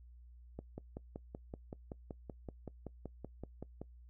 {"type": "click train", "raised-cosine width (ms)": 2, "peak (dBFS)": -30, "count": 18, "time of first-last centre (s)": [0.59, 3.816], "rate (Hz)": 5.27, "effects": ["noise-tail reverb RT60 0.1 s tail -22 dB re dry", "added 60 Hz sine -54 dBFS peak until 4.09 s"]}